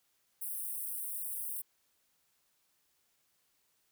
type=high-pass noise; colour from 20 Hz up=white; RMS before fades=-39 dBFS; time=0.41-1.62 s; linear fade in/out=10 ms; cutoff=8600 Hz; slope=96 dB/octave; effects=white hiss -75 dBFS RMS until 3.91 s